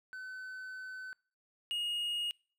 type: tone pair in turn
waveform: triangle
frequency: 1516 / 2867 Hz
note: F#6 / F7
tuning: +42 / +45 cents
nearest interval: major seventh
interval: 1103 cents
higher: second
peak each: -40 / -31 dBFS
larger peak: second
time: 0.13-1.13 / 1.71-2.31 s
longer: first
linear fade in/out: 0 ms
effects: noise-tail reverb RT60 0.4 s tail -25 dB re dry